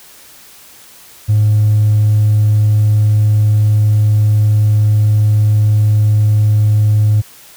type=tone with hard clipping; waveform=sine; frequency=106 Hz; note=G#2; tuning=36 cents sharp; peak=-8 dBFS; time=1.28-7.22 s; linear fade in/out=20 ms; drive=1 dB; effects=white hiss -40 dBFS RMS until 7.56 s